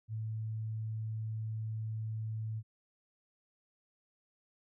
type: tone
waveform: sine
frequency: 110 Hz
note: A2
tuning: in tune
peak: -35 dBFS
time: 0.08-2.63 s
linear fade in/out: 50 ms
effects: none